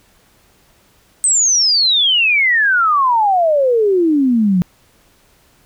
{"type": "exponential sweep", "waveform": "sine", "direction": "down", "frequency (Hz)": [8372, 172.9], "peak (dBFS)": -10, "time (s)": [1.24, 4.62], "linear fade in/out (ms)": 0, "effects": ["pink hiss -53 dBFS RMS until 5.65 s"]}